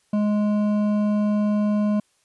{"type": "tone with hard clipping", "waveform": "sine", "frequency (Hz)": 208.8, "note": "G#3", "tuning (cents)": 10, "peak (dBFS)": -20, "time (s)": [0.13, 2], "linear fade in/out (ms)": 5, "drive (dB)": 9, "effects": ["white hiss -65 dBFS RMS until 2.24 s", "resampled to 24000 Hz"]}